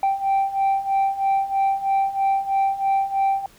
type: beating tone pair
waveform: sine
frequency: 780 / 783.1 Hz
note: G5 / G5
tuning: -9 / -2 cents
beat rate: 3.1 Hz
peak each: -21 / -18 dBFS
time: 0.03-3.46 s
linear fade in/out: 2 ms
effects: tanh soft clip ceiling -15 dBFS + pink hiss -52 dBFS RMS until 3.58 s